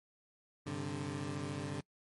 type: chord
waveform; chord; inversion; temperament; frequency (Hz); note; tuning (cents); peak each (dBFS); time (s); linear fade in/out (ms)
20% pulse; G suspended fourth; none; equal with one note detuned; 98 / 132.72 / 146.83; G2 / C3 / D3; 0 / +25 / 0; -39 / -38 / -36; 0.66-1.81; 10
effects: noise-tail reverb RT60 0.1 s tail -24 dB re dry + MP3 48 kbps